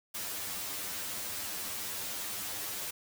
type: noise with comb filter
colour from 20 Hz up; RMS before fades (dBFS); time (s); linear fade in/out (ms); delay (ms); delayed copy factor
white; -38; 0.14-2.91; 10; 10; +1
effects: none